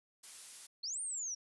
blue noise, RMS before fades -48 dBFS, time 0.23-0.67 s, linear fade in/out 10 ms
sine linear two-way sweep, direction up then down, 4097 to 9090 to 5550 Hz, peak -37 dBFS, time 0.83-1.35 s, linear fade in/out 10 ms, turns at 1.01 s
effects resampled to 24000 Hz

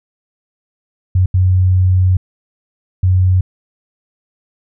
sine tone bursts at uneven times, 92.3 Hz, F#2, 4 cents flat, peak -8 dBFS, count 3, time 1.15-1.26 / 1.34-2.17 / 3.03-3.41 s, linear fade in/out 5 ms, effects none

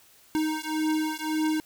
square beating tone pair, 310.7 / 312.5 Hz, D#4 / D#4, -2 / +8 cents, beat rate 1.8 Hz, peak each -29 dBFS, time 0.35-1.6 s, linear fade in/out 0 ms, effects white hiss -57 dBFS RMS until 1.65 s

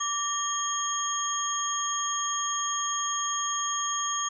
sine tone cluster, 1165 / 1832 / 3223 / 6550 Hz, D6 / A#6 / G7 / G#8, -14 / -31 / +47 / -25 cents, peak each -30 / -39 / -35 / -30 dBFS, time 0-4.29 s, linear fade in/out 10 ms, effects none

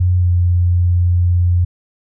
sine tone with pitch glide, 90.3 to 88.24 Hz, F#2 to F2, -42 to +18 cents, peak -10 dBFS, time 0-1.65 s, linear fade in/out 10 ms, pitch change -40 cents, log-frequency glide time 0.16-0.3 s, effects none

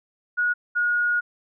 sine tone pair in turn, 1453 / 1442.1 Hz, F#6 / F#6, -32 / -45 cents, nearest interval unison, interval 13 cents, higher first, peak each -19 dBFS, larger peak neither, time 0.37-0.54 / 0.75-1.21 s, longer second, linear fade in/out 20 ms, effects none

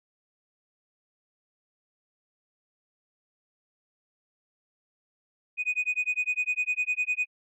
sine tone with tremolo, 2489 Hz, D#7, in tune, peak -20 dBFS, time 5.57-7.27 s, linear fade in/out 50 ms, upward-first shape sine, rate 9.9 Hz, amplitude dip 100%, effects tanh soft clip ceiling -21 dBFS

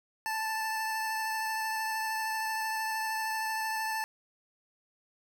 25% pulse tone with vibrato, 880 Hz, A5, in tune, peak -27 dBFS, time 0.26-4.04 s, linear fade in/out 0 ms, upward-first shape triangle, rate 13 Hz, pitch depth 15 cents each way, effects none

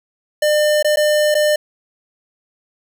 square tone with dropouts, 600 Hz, D5, 37 cents sharp, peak -13 dBFS, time 0.42-1.56 s, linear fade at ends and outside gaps 5 ms, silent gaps 0.827-0.845 / 0.96-0.97 / 1.344-1.35 s, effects none

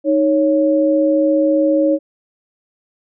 sine tone pair together, 311.1 / 554.3 Hz, D#4 / C#5, 0 / 0 cents, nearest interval minor seventh, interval 1000 cents, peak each -14 dBFS, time 0.04-1.99 s, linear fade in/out 50 ms, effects none

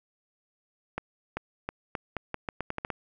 accelerating click train, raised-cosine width 0.5 ms, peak -16 dBFS, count 12, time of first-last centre 0.98-2.902 s, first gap 390 ms, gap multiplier 0.82, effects none

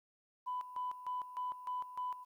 sine tone with tremolo, 998 Hz, B5, 18 cents sharp, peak -35 dBFS, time 0.46-2.25 s, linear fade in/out 20 ms, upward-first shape square, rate 3.3 Hz, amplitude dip 75%, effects tanh soft clip ceiling -31 dBFS + 12-bit

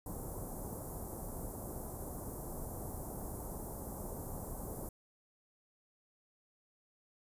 pink band-stop noise, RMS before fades -43 dBFS, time 0.06-4.89 s, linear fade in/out 2 ms, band 920 to 9100 Hz, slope 24 dB/octave, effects resampled to 32000 Hz

